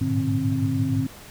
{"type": "tone cluster", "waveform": "sine", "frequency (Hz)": [103.6, 109.9, 121, 150.3, 265.2], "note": ["G#2", "A2", "B2", "D3", "C4"], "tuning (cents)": [-4, -2, -35, 40, 23], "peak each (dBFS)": [-27, -28, -29, -28, -24], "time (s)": [0.01, 1.07], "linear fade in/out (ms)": 5, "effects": ["pink hiss -44 dBFS RMS until 1.3 s"]}